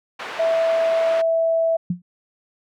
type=band-pass noise; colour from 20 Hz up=pink; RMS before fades=-32 dBFS; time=0.19-1.22 s; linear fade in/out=10 ms; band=670 to 2500 Hz; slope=12 dB/octave
type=tone; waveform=sine; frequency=657 Hz; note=E5; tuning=6 cents flat; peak=-16 dBFS; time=0.39-1.77 s; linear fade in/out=10 ms
type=tone with exponential decay; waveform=sine; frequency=177.1 Hz; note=F3; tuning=24 cents sharp; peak=-16 dBFS; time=1.9-2.02 s; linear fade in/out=5 ms; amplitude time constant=26 ms
effects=none